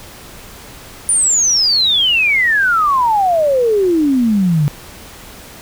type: exponential sweep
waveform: sine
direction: down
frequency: 9560 to 140.6 Hz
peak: -10 dBFS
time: 1.09-4.68 s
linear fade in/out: 0 ms
effects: pink hiss -36 dBFS RMS until 5.61 s